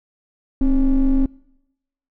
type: ring-modulated tone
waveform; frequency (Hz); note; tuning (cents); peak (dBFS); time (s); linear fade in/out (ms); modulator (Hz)
triangle; 145; D3; -22; -7; 0.61-1.26; 5; 122
effects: noise-tail reverb RT60 0.9 s tail -26 dB re dry + tanh soft clip ceiling -6 dBFS